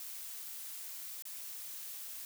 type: noise with dropouts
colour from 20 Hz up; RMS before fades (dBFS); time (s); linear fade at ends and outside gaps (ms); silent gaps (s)
blue; -45; 0-2.25; 1; 1.223-1.253
effects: none